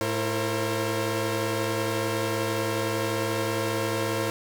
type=tone cluster; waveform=sawtooth; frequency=108.2 / 335.8 / 461.3 / 536 Hz; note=A2 / E4 / A#4 / C5; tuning=-29 / +32 / -18 / +42 cents; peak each=-27 dBFS; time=0.01-4.3 s; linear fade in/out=0 ms; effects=none